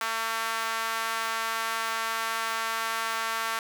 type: tone with high-pass filter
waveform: sawtooth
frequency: 225.4 Hz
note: A3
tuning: 42 cents sharp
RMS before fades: -30 dBFS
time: 0.01-3.59 s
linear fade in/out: 2 ms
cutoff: 1200 Hz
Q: 1.8
effects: none